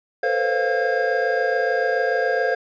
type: tone cluster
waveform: triangle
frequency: 447.4 / 505 / 532 / 699 / 1621 Hz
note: A4 / B4 / C5 / F5 / G#6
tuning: +29 / +39 / +29 / +1 / -42 cents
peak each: -23 dBFS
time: 0.23-2.55 s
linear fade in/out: 5 ms
effects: resampled to 16000 Hz